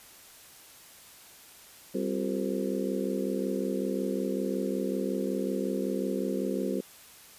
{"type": "harmonic tone with a mistuned harmonic", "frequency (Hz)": 65.41, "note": "C2", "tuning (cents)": 0, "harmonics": [3, 4, 5, 6, 7, 8], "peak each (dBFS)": [-33, -34, -35, -36, -36, -37], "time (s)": [1.94, 6.81], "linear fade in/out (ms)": 10, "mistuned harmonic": 5, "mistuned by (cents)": 120, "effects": ["white hiss -52 dBFS RMS until 7.38 s", "resampled to 32000 Hz"]}